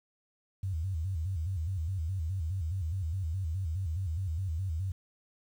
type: tone with vibrato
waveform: sine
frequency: 87.31 Hz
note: F2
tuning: in tune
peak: -30 dBFS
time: 0.63-4.92 s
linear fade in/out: 5 ms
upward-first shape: square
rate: 4.8 Hz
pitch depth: 160 cents each way
effects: 10-bit